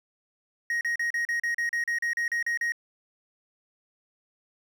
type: tone bursts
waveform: triangle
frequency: 1879 Hz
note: A#6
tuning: 13 cents sharp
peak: -23 dBFS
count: 14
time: 0.7-2.721 s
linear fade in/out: 2 ms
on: 110 ms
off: 37 ms
effects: 10-bit